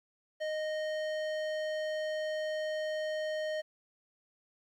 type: tone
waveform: square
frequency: 619 Hz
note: D#5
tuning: 9 cents flat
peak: -33 dBFS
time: 0.4-3.62 s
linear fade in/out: 20 ms
effects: low-pass 4000 Hz 12 dB/octave + 11-bit